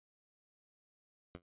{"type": "tone with exponential decay", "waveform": "10% pulse", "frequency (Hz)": 87.9, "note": "F2", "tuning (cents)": 12, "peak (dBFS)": -34, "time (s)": [1.35, 1.42], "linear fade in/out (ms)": 0, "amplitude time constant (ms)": 15, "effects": ["resampled to 8000 Hz"]}